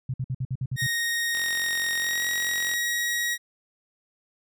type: tone bursts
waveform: sine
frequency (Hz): 129.2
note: C3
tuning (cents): -21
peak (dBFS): -25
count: 8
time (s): 0.09-0.867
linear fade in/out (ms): 5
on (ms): 49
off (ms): 55
type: tone with pitch glide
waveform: sawtooth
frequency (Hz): 1864.7 to 1899.5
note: A#6 to A#6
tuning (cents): 0 to +32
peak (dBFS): -21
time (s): 0.76-3.38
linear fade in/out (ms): 50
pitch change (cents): +32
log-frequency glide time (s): 1.96-2.23
type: click train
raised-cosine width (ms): 0.2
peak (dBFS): -20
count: 63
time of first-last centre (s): 1.35-2.737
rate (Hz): 44.7
effects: none